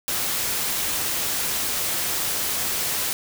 white noise, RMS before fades -25 dBFS, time 0.08-3.13 s, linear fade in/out 0 ms, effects none

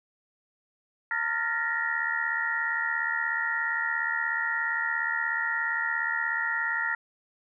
sine tone cluster, 908 / 1393 / 1745 / 1821 / 1898 Hz, A#5 / F6 / A6 / A#6 / A#6, -46 / -5 / -15 / -41 / +31 cents, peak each -36 / -31 / -36 / -32 / -30 dBFS, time 1.11-6.95 s, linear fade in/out 2 ms, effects none

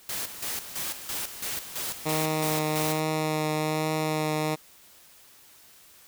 white noise with tremolo, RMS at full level -32 dBFS, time 0.09-3 s, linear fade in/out 2 ms, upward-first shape square, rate 3 Hz, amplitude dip 65%
10% pulse tone with vibrato, 155.2 Hz, D#3, 4 cents flat, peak -17 dBFS, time 2.05-4.56 s, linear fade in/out 20 ms, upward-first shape triangle, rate 1.2 Hz, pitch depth 16 cents each way
effects white hiss -54 dBFS RMS until 6.07 s

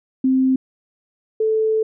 sine tone pair in turn, 261.6 / 438.4 Hz, C4 / A4, 0 / -6 cents, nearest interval major sixth, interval 894 cents, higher second, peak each -13 / -15 dBFS, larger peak first, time 0.24-0.56 / 1.4-1.83 s, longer second, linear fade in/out 5 ms, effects none

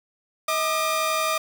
sawtooth tone pair together, 637 / 1202.5 Hz, D#5 / D6, +41 / +41 cents, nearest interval major seventh, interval 1100 cents, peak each -22 / -20 dBFS, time 0.48-1.38 s, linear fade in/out 5 ms, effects 7-bit

